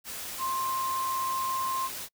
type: tone in noise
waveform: sine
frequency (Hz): 1053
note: C6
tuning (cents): +11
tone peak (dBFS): -28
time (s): 0.38-1.9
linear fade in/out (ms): 50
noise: white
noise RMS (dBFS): -38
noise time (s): 0.04-2.09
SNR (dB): +7
effects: noise-tail reverb RT60 0.1 s tail -26 dB re dry